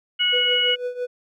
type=harmonic tone; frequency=730 Hz; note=F#5; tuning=24 cents flat; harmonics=2 / 3 / 4; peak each=-28 / -26 / -18 dBFS; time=0.19-0.76 s; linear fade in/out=20 ms
type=tone with tremolo; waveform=triangle; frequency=493.9 Hz; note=B4; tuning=in tune; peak=-20 dBFS; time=0.32-1.07 s; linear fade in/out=20 ms; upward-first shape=triangle; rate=6 Hz; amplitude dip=85%
effects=none